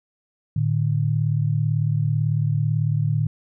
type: tone pair together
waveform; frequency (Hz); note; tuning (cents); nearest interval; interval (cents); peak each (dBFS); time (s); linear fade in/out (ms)
sine; 111.5 / 149.57; A2 / D3; +23 / +32; perfect fourth; 509; -21; 0.56-3.27; 5
effects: none